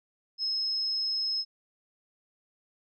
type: tone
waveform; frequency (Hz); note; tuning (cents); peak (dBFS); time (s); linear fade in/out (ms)
sine; 5170; E8; -34; -27; 0.38-1.45; 50
effects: none